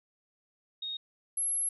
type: tone pair in turn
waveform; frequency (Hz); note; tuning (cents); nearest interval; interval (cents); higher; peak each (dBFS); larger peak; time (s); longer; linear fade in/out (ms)
sine; 3729 / 11084; A#7 / F9; 0 / -14; octave + perfect fifth; 1886; second; -34 / -28; second; 0.82-0.97 / 1.37-1.69; second; 5
effects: none